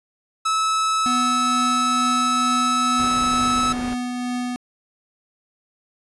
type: tone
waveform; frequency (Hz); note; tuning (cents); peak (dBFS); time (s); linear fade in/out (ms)
45% pulse; 1300; E6; -24; -18; 0.45-3.73; 10
type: tone with tremolo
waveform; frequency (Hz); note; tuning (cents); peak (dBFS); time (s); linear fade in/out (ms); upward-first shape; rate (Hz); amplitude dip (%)
square; 246.9; B3; 0; -23; 1.06-4.56; 0; triangle; 2.2; 30
type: low-pass noise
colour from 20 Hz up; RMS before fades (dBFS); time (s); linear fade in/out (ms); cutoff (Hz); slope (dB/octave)
pink; -33; 2.98-3.95; 20; 2300; 12
effects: resampled to 24000 Hz